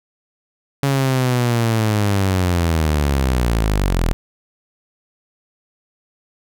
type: linear sweep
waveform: sawtooth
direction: down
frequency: 140 to 38.89 Hz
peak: -11 dBFS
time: 0.83-4.13 s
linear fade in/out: 0 ms
effects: none